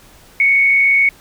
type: tone with frequency modulation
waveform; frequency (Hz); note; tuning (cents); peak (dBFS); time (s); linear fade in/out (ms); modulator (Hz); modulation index
sine; 2217; C#7; 0; -9; 0.4-1.09; 2; 94.2; 0.39
effects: pink hiss -45 dBFS RMS until 1.2 s